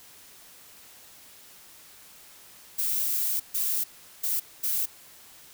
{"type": "noise bursts at uneven times", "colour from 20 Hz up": "violet", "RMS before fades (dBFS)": -27, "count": 4, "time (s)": [[2.78, 3.4], [3.54, 3.84], [4.23, 4.4], [4.63, 4.86]], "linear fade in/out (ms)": 10, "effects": ["white hiss -51 dBFS RMS until 5.53 s"]}